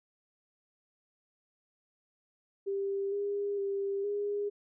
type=tone with pitch steps; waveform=sine; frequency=394.9 / 404.7 / 396.2 / 409.2 Hz; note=G4 / G#4 / G4 / G#4; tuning=+13 / -45 / +18 / -26 cents; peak=-30 dBFS; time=2.66-4.5 s; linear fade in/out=20 ms; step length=460 ms; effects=none